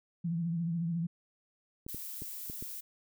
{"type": "tone with vibrato", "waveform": "sine", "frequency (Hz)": 168.3, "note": "E3", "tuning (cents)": 36, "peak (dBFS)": -30, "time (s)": [0.24, 1.07], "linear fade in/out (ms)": 10, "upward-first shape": "triangle", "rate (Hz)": 14, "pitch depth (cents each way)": 72}
{"type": "clicks", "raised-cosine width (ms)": 3, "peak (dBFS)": -30, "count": 5, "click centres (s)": [1.865, 1.946, 2.221, 2.499, 2.625]}
{"type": "noise", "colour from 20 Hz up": "violet", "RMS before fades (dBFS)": -42, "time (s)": [1.88, 2.81], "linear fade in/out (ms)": 10}
{"effects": []}